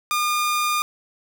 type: tone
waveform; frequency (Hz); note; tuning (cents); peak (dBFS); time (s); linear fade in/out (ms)
sawtooth; 1212; D#6; -46; -16; 0.11-0.82; 0
effects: none